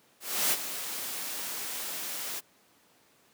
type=noise with ADSR envelope; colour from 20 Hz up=white; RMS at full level=-25 dBFS; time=0.2-2.41 s; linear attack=320 ms; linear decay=39 ms; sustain=-11 dB; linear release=27 ms; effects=pink hiss -63 dBFS RMS until 3.33 s + high-pass 200 Hz 12 dB/octave